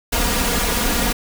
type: noise with comb filter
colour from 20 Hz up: pink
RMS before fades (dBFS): -19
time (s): 0.12-1.13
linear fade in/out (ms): 10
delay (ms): 4.2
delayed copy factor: +0.8
effects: none